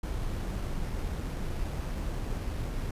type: noise with sample-and-hold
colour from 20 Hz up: brown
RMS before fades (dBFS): -33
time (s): 0.03-2.91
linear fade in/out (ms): 5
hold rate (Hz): 7350
effects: resampled to 32000 Hz